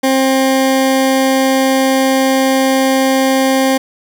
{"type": "tone", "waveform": "20% pulse", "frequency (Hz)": 265.4, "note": "C4", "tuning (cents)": 25, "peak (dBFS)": -5, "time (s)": [0.03, 3.78], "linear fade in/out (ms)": 10, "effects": []}